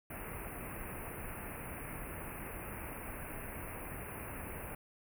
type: band-stop noise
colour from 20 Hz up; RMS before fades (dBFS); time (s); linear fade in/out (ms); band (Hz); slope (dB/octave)
pink; -44; 0.1-4.75; 5; 2700 to 9400; 96
effects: none